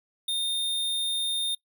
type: tone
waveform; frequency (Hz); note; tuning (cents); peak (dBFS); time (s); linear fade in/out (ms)
square; 3643; A#7; -41; -26; 0.28-1.55; 5
effects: noise-tail reverb RT60 0.1 s tail -19 dB re dry